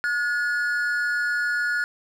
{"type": "tone pair together", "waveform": "triangle", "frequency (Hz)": [1443, 1716], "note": ["F#6", "A6"], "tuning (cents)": [-44, -44], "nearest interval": "minor third", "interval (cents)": 300, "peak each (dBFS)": [-21, -26], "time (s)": [0.04, 1.84], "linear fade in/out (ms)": 0, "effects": []}